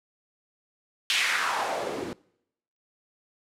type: noise with band-pass filter sweep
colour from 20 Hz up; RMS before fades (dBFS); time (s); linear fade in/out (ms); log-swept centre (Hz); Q
white; -28; 1.1-2.13; 0; 3000 to 250; 2.4
effects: noise-tail reverb RT60 0.8 s tail -24 dB re dry + low-pass 12000 Hz 12 dB/octave